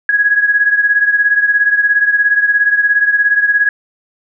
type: beating tone pair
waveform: sine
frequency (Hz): 1661.2 / 1678.2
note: G#6 / G#6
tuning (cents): 0 / +18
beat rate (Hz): 17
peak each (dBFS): -10 / -15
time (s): 0.09-3.69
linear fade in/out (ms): 2
effects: none